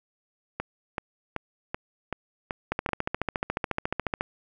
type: two click trains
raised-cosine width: 0.5 ms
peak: -14 / -11 dBFS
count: 7 / 22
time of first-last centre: 0.6-2.89 / 2.72-4.209 s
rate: 2.62 / 14.1 Hz
effects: none